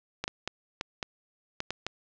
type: clicks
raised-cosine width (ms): 0.2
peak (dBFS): -14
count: 8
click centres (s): 0.24 / 0.279 / 0.476 / 0.811 / 1.028 / 1.604 / 1.706 / 1.866
effects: low-pass 6000 Hz 12 dB/octave